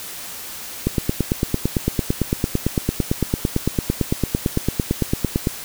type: click train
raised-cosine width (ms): 3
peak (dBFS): -4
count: 42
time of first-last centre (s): 0.87-5.472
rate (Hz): 8.91
effects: white hiss -33 dBFS RMS until 5.64 s